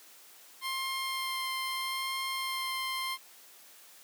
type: tone with vibrato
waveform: 15% pulse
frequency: 1056 Hz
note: C6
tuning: 16 cents sharp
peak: -26 dBFS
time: 0.61-3.18 s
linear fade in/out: 50 ms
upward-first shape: sine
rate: 0.78 Hz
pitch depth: 10 cents each way
effects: white hiss -55 dBFS RMS until 4.03 s + high-pass 300 Hz 12 dB/octave